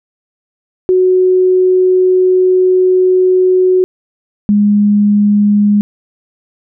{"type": "tone pair in turn", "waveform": "sine", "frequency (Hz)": [369.3, 206.2], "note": ["F#4", "G#3"], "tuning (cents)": [-3, -12], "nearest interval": "minor seventh", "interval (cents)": 1009, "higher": "first", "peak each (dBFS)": -6, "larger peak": "neither", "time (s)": [[0.89, 3.84], [4.49, 5.81]], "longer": "first", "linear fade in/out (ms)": 0, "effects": []}